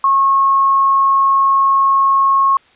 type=tone; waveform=sine; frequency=1090 Hz; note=C#6; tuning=29 cents flat; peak=-9 dBFS; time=0.04-2.57 s; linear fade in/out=2 ms; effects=white hiss -50 dBFS RMS until 2.75 s + resampled to 8000 Hz